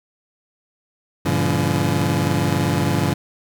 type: chord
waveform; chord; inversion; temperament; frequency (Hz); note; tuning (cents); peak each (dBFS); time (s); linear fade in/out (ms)
25% pulse; G diminished seventh; none; just; 98 / 117.6 / 141.12 / 169.34; G2 / Bb2 / Db3 / Fb3; 0 / +16 / +31 / +47; -19 / -23 / -18 / -19; 1.25-3.14; 10
effects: none